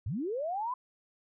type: linear sweep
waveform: sine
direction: up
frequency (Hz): 77 to 1033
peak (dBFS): -31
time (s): 0.06-0.74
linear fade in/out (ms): 5
effects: none